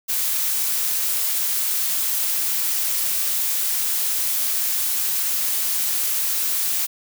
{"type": "noise", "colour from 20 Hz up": "blue", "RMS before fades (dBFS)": -22, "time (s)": [0.08, 6.87], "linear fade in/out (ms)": 20, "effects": []}